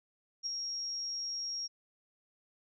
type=tone with ADSR envelope; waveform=sine; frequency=5590 Hz; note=F8; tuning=1 cent sharp; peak=-31 dBFS; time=0.43-1.68 s; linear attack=34 ms; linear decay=8 ms; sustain=-4 dB; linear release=24 ms; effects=none